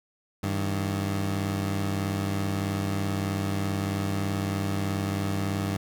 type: tone pair together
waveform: 20% pulse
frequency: 98.3 / 159.04 Hz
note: G2 / D#3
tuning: +5 / +38 cents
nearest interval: minor sixth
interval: 833 cents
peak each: -22 / -29 dBFS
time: 0.43-5.77 s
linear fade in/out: 5 ms
effects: none